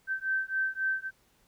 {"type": "beating tone pair", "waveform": "sine", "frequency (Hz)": [1549, 1552.7], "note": ["G6", "G6"], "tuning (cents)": [-21, -17], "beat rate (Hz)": 3.7, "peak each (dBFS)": -31, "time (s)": [0.07, 1.11], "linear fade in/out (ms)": 50, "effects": ["pink hiss -67 dBFS RMS until 1.47 s"]}